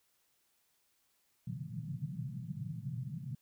white band-pass noise, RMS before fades -41 dBFS, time 1.47-3.35 s, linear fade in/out 5 ms, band 120 to 170 Hz, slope 48 dB/octave, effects white hiss -75 dBFS RMS until 3.41 s

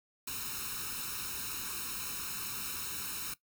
white noise with comb filter, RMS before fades -39 dBFS, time 0.27-3.34 s, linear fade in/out 5 ms, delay 0.75 ms, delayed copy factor +0.9, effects noise-tail reverb RT60 0.1 s tail -17 dB re dry

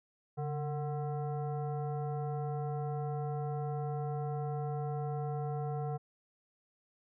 sine tone with frequency modulation, 142.2 Hz, C#3, 45 cents sharp, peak -33 dBFS, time 0.37-5.98 s, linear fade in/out 20 ms, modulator 597 Hz, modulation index 0.89, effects none

